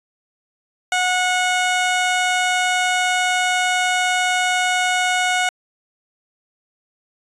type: tone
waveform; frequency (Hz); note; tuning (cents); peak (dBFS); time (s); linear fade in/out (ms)
15% pulse; 731; F#5; -21; -10; 0.92-5.49; 2
effects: resampled to 24000 Hz